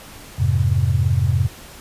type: chord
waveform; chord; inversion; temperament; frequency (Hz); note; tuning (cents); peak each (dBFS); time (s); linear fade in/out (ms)
sine; F minor; none; just; 87.31 / 104.77 / 130.96; F2 / Ab2 / C3; 0 / +16 / +2; -19; 0.38-1.48; 20
effects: pink hiss -40 dBFS RMS until 1.8 s + resampled to 32000 Hz